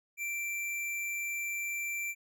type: tone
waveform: square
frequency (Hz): 2349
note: D7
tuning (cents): 0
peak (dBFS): -34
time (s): 0.17-2.15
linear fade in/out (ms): 50
effects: none